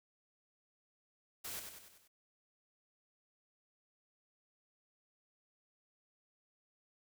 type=noise with echo; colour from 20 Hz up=white; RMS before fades=-44 dBFS; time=1.44-1.6 s; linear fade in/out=10 ms; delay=96 ms; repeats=5; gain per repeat=-5 dB; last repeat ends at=2.08 s; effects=none